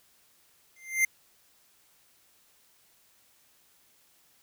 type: tone with exponential growth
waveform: square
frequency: 2092 Hz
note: C7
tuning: 1 cent flat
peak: -19 dBFS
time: 0.76-1.05 s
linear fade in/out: 5 ms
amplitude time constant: 62 ms
effects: white hiss -64 dBFS RMS until 4.42 s